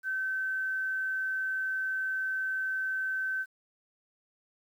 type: tone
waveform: sine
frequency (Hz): 1537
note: G6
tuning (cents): -35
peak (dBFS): -29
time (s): 0.03-3.46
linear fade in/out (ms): 50
effects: 10-bit